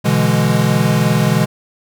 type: chord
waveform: square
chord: E dominant seventh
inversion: second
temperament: equal with one note detuned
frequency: 123.47 / 146.83 / 166.34 / 207.7 Hz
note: B2 / D3 / E3 / G#3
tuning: 0 / 0 / +16 / 0 cents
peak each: -18 dBFS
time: 0.04-1.46 s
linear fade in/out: 20 ms
effects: none